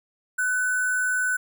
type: tone with sample-and-hold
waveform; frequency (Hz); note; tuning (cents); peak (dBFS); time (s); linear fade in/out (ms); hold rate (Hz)
sine; 1500; F#6; +23; -21; 0.38-1.37; 10; 8820
effects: none